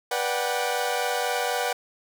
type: chord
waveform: sawtooth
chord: G major seventh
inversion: first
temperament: equal with one note detuned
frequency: 487.9 / 587.3 / 740 / 784 Hz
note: B4 / D5 / F#5 / G5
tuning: -21 / 0 / 0 / 0 cents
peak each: -25 / -28 / -25 / -27 dBFS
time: 0.11-1.73 s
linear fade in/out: 5 ms
effects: none